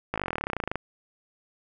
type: slowing click train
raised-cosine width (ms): 0.5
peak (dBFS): -13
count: 23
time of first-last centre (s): 0.14-0.756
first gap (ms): 18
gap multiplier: 1.04
effects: none